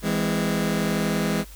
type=chord; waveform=sawtooth; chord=E augmented; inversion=none; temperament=just; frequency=164.81 / 206 / 257.5 Hz; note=E3 / G#3 / B#3; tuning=0 / -14 / -28 cents; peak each=-22 / -20 / -26 dBFS; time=0.02-1.45 s; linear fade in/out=50 ms; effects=added 50 Hz sine -41 dBFS peak until 1.55 s + white hiss -48 dBFS RMS until 1.55 s